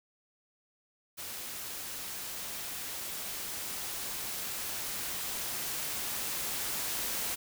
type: noise with level ramp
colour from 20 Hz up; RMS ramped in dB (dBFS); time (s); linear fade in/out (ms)
white; -41 to -34; 1.17-7.36; 20
effects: none